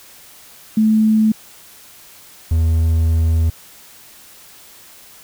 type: tone pair in turn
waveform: sine / triangle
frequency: 217.7 / 81.29 Hz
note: A3 / E2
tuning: -18 / -24 cents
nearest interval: octave + perfect fourth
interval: 1706 cents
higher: first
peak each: -10 dBFS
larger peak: neither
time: 0.77-1.32 / 2.51-3.5 s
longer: second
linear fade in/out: 5 ms
effects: white hiss -43 dBFS RMS until 5.23 s

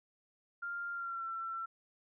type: tone with pitch glide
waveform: sine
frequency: 1396.9 to 1346.2 Hz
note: F6 to E6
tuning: 0 to +36 cents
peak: -37 dBFS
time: 0.62-1.66 s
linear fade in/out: 10 ms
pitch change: -64 cents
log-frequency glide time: 0.92-1.27 s
effects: none

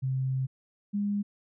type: tone pair in turn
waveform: sine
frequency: 131.6 / 203.8 Hz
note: C3 / G#3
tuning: +10 / -32 cents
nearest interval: minor sixth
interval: 758 cents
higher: second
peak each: -26 dBFS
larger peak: neither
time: 0.02-0.47 / 0.93-1.23 s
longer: first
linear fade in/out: 20 ms
effects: none

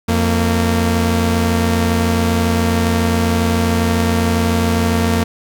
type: tone pair together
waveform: sawtooth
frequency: 87.31 / 229.3 Hz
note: F2 / A#3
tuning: 0 / -28 cents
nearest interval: octave + perfect fourth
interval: 1672 cents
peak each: -12 dBFS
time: 0.08-5.24 s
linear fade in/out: 10 ms
effects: none

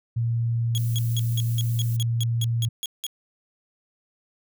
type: tone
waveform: sine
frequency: 116.54 Hz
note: A#2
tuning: in tune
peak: -21 dBFS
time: 0.16-2.69 s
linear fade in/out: 10 ms
type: tone bursts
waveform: sawtooth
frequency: 3322 Hz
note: G#7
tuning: in tune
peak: -24 dBFS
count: 12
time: 0.75-3.066 s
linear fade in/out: 0 ms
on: 28 ms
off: 180 ms
type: noise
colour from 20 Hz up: violet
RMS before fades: -40 dBFS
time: 0.76-1.97 s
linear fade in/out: 10 ms
effects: none

